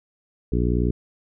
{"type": "harmonic tone", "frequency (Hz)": 60.1, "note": "B1", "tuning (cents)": -46, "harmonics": [1, 2, 3, 4, 5, 6, 7], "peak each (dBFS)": [-22, -25, -27, -28, -29, -30, -30], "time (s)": [0.52, 0.91], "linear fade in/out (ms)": 5, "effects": []}